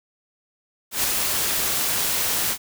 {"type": "noise with ADSR envelope", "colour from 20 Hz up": "white", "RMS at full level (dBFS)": -20, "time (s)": [0.91, 2.58], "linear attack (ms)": 130, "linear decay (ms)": 3, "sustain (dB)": -3, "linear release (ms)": 71, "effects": []}